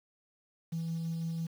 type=tone with tremolo; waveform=triangle; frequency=164.81 Hz; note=E3; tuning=in tune; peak=-28 dBFS; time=0.72-1.47 s; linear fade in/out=10 ms; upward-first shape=sine; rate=6 Hz; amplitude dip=25%; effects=tanh soft clip ceiling -29 dBFS + 9-bit